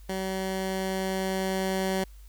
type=tone with level ramp; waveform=15% pulse; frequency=190 Hz; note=F#3; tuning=46 cents sharp; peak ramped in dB=-23 to -19 dBFS; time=0.09-2.04 s; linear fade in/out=5 ms; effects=added 50 Hz sine -45 dBFS peak until 2.28 s + white hiss -61 dBFS RMS until 2.28 s